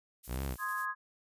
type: noise with tremolo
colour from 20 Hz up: violet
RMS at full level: -46 dBFS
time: 0.23-0.86 s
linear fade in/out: 20 ms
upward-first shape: square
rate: 11 Hz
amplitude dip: 30%
type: exponential two-way sweep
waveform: sawtooth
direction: up then down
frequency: 59 to 70 to 59 Hz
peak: -30 dBFS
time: 0.27-0.57 s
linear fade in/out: 50 ms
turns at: 0.44 s
type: chord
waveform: sine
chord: Ab major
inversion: first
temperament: equal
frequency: 1046.5 / 1244.5 / 1661.2 Hz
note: C6 / Eb6 / Ab6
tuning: 0 / 0 / 0 cents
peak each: -37 / -39 / -36 dBFS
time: 0.58-0.95 s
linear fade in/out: 50 ms
effects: resampled to 32000 Hz